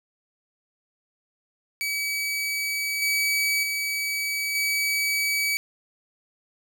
sawtooth tone with level steps, 2282 Hz, C#7, 50 cents sharp, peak -22 / -18 / -22 / -19 dBFS, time 1.81-5.57 s, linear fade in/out 0 ms, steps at 3.02 / 3.63 / 4.55 s, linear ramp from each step 2 ms, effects none

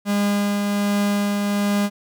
45% pulse tone with tremolo, 203.6 Hz, G#3, 34 cents flat, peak -17 dBFS, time 0.05-1.9 s, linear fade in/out 50 ms, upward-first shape triangle, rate 1.3 Hz, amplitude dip 30%, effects none

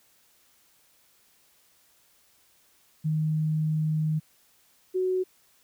sine tone pair in turn, 155.56 / 370.8 Hz, D#3 / F#4, 0 / +4 cents, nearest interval octave + minor third, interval 1504 cents, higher second, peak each -23 dBFS, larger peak neither, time 3.04-4.2 / 4.94-5.24 s, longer first, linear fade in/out 20 ms, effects white hiss -63 dBFS RMS until 5.63 s

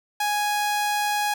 sawtooth tone, 830.6 Hz, G#5, in tune, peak -18 dBFS, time 0.2-1.34 s, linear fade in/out 5 ms, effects none

